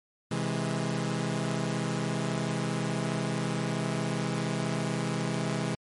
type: chord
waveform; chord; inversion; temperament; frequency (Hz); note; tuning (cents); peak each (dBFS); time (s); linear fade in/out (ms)
sawtooth; C augmented; none; equal with one note detuned; 130.81 / 163.2 / 207.7; C3 / E3 / G#3; 0 / -17 / 0; -29 / -28 / -29; 0.31-5.75; 5
effects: MP3 48 kbps